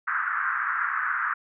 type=band-pass noise; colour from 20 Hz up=pink; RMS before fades=-27 dBFS; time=0.07-1.34 s; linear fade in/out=10 ms; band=1200 to 1700 Hz; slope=48 dB/octave; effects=none